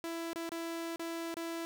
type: tone with dropouts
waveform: sawtooth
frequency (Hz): 332.7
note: E4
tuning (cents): +16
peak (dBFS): -33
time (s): 0.04-1.65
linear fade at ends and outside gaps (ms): 0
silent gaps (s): 0.332-0.359 / 0.492-0.519 / 0.96-0.995 / 1.342-1.369
effects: none